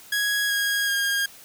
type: tone with pitch steps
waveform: sawtooth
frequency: 1661.2 / 1641.2 / 1621.4 Hz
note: G#6 / G#6 / G#6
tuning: 0 / -21 / -42 cents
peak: -18 dBFS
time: 0.12-1.26 s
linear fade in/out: 5 ms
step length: 380 ms
effects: white hiss -47 dBFS RMS until 1.44 s